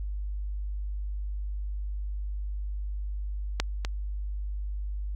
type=clicks; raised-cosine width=0.2 ms; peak=-8 / -15 dBFS; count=2; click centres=3.6 / 3.849 s; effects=added 50 Hz sine -30 dBFS peak until 5.15 s